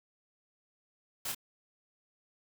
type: noise with echo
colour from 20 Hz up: white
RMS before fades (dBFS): -37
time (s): 1.25-1.32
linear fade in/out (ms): 5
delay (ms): 28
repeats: 1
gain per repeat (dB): -3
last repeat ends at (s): 1.348
effects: none